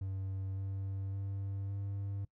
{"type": "tone with pitch steps", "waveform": "triangle", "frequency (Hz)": [96.1, 97.16, 98.23, 99.32], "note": ["G2", "G2", "G2", "G2"], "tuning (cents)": [-34, -15, 4, 23], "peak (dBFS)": -34, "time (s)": [0.01, 2.25], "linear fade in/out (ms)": 5, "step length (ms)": 560, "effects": ["noise-tail reverb RT60 0.1 s tail -21 dB re dry"]}